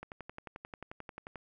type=click train; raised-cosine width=0.5 ms; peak=-28 dBFS; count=16; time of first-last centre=0.03-1.357 s; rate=11.3 Hz; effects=none